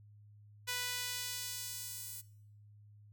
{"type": "tone with high-pass filter sweep", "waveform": "sawtooth", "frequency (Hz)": 493.9, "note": "B4", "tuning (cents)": 0, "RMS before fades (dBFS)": -41, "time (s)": [0.67, 2.22], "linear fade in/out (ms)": 20, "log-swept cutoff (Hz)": [1900, 10000], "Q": 0.7, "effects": ["noise-tail reverb RT60 0.7 s tail -20 dB re dry", "added 104 Hz sine -56 dBFS peak until 3.12 s"]}